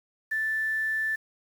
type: tone with quantisation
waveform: sine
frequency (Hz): 1760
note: A6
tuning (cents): 0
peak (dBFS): -25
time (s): 0.31-1.16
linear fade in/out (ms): 10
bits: 8
effects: none